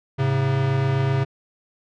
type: tone pair together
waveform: square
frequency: 107.2 / 135.06 Hz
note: A2 / C#3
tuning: -45 / -45 cents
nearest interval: major third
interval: 400 cents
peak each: -26 / -20 dBFS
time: 0.18-1.25 s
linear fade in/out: 20 ms
effects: low-pass 3000 Hz 12 dB/octave